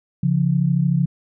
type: tone pair together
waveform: sine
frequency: 139.6 / 172.87 Hz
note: C#3 / F3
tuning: +13 / -17 cents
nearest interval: major third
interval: 370 cents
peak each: -18 dBFS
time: 0.23-1.06 s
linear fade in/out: 5 ms
effects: none